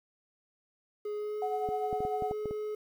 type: tone with pitch glide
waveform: triangle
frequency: 418.3 to 424.9 Hz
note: G#4 to G#4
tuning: +12 to +40 cents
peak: -31 dBFS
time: 1.05-2.75 s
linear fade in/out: 5 ms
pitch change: +28 cents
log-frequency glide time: 1.16-1.43 s
type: tone with tremolo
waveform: sine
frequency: 740 Hz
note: F#5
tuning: in tune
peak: -29 dBFS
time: 1.42-2.32 s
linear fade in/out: 2 ms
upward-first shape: triangle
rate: 10 Hz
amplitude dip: 65%
type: clicks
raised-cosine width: 2 ms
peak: -25 dBFS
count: 8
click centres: 1.689 / 1.929 / 2.005 / 2.051 / 2.223 / 2.311 / 2.457 / 2.51 s
effects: 10-bit